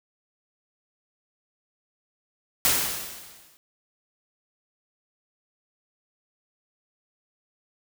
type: noise with exponential decay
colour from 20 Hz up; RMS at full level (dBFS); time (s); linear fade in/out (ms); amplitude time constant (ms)
white; -19; 2.65-3.57; 0; 200
effects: none